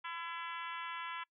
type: harmonic tone with a mistuned harmonic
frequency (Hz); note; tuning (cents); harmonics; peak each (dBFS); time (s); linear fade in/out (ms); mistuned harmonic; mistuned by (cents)
336.4; E4; +35; 3 / 4 / 5 / 6 / 7 / 8 / 9 / 10; -44 / -46 / -48 / -50 / -51 / -52 / -53 / -54; 0.04-1.24; 10; 7; -36
effects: noise-tail reverb RT60 0.1 s tail -24 dB re dry